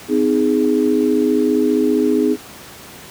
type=chord; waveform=sine; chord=Ab major; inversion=first; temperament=equal with one note detuned; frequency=256.1 / 311.1 / 415.3 Hz; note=C4 / Eb4 / Ab4; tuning=-37 / 0 / 0 cents; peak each=-17 dBFS; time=0.08-2.37 s; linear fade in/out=50 ms; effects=pink hiss -37 dBFS RMS until 3.1 s + high-pass 100 Hz 12 dB/octave